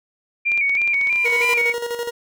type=tone with vibrato; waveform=sine; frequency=2307 Hz; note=D7; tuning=31 cents flat; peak=-16 dBFS; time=0.45-1.73 s; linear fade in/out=20 ms; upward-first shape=square; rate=3.1 Hz; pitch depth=57 cents each way
type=clicks; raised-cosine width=0.2 ms; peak=-17 dBFS; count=12; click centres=0.518 / 0.576 / 0.695 / 0.752 / 0.817 / 0.876 / 0.943 / 1.013 / 1.072 / 1.127 / 1.159 / 1.301 s
type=tone with exponential growth; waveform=sawtooth; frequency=1000 Hz; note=B5; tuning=21 cents sharp; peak=-17 dBFS; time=0.75-1.54 s; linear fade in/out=2 ms; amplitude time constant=170 ms
type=tone with tremolo; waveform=40% pulse; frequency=474.5 Hz; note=A#4; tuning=31 cents sharp; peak=-21 dBFS; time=1.24-2.11 s; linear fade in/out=20 ms; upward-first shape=square; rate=12 Hz; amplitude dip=55%
effects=none